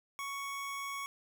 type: tone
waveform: 25% pulse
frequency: 1112 Hz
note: C#6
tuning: 5 cents sharp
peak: -34 dBFS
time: 0.19-1.06 s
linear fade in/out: 0 ms
effects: none